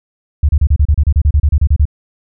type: tone bursts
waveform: sine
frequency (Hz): 73.42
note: D2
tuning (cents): 0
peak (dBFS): -6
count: 16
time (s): 0.43-1.854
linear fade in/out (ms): 5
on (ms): 59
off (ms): 32
effects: none